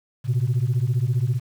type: beating tone pair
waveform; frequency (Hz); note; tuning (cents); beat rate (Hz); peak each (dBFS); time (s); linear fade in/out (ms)
sine; 115.9 / 130.9; A#2 / C3; -10 / +1; 15; -20; 0.24-1.4; 50
effects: tanh soft clip ceiling -15 dBFS + 8-bit